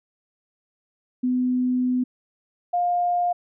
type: tone pair in turn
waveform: sine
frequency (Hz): 251.4 / 706.4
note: B3 / F5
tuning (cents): +31 / +20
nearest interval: octave + tritone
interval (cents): 1789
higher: second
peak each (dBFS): -19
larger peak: neither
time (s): 1.23-2.04 / 2.73-3.33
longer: first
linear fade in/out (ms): 10
effects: none